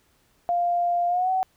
sine tone with pitch glide, 698.5 to 753 Hz, F5 to F#5, 0 to +30 cents, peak -20 dBFS, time 0.49-1.43 s, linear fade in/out 0 ms, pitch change +130 cents, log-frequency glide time 1.08-1.31 s, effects pink hiss -64 dBFS RMS until 1.56 s

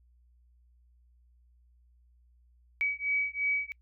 sine beating tone pair, 2273 / 2275.9 Hz, C#7 / C#7, +43 / +45 cents, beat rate 2.9 Hz, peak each -31 dBFS, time 2.81-3.72 s, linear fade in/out 0 ms, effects noise-tail reverb RT60 0.1 s tail -26 dB re dry + added 60 Hz sine -60 dBFS peak until 3.81 s

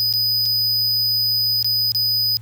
square tone with dropouts, 4983 Hz, D#8, 2 cents sharp, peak -17 dBFS, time 0-2.37 s, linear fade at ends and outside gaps 0 ms, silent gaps 0.127-0.137 / 0.455-0.459 / 1.627-1.645 / 1.919-1.948 s, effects added 112 Hz sine -34 dBFS peak until 2.41 s + pink hiss -54 dBFS RMS until 2.41 s

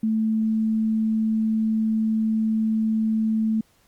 sine tone, 220 Hz, A3, in tune, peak -19 dBFS, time 0.03-3.61 s, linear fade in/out 5 ms, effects pink hiss -61 dBFS RMS until 3.87 s + Opus 32 kbps

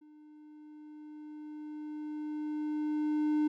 triangle tone with level ramp, 302.3 Hz, D#4, 50 cents flat, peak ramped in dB -52 to -23 dBFS, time 0.01-3.48 s, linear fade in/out 10 ms, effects none

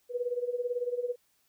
sine tone with tremolo, 488.4 Hz, B4, 19 cents flat, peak -26 dBFS, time 0.09-1.16 s, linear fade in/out 50 ms, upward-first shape sine, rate 18 Hz, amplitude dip 80%, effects white hiss -71 dBFS RMS until 1.48 s

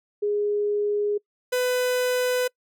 sine / 45% pulse tone pair in turn, 413.6 / 500 Hz, G#4 / B4, -7 / +21 cents, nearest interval minor third, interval 328 cents, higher second, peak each -21 dBFS, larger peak neither, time 0.22-1.18 / 1.52-2.48 s, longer neither, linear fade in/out 10 ms, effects noise-tail reverb RT60 0.1 s tail -25 dB re dry

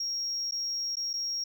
sine tone with dropouts, 5590 Hz, F8, 1 cent sharp, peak -28 dBFS, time 0-1.44 s, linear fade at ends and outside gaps 5 ms, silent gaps 0.511-0.521 / 0.956-0.968 / 1.132-1.137 s, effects tanh soft clip ceiling -27 dBFS

